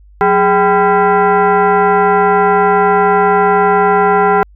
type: tone with frequency modulation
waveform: sine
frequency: 182.9 Hz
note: F#3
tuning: 20 cents flat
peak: -7 dBFS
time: 0.21-4.43 s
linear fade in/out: 0 ms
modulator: 596 Hz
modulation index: 2
effects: added 50 Hz sine -39 dBFS peak until 4.55 s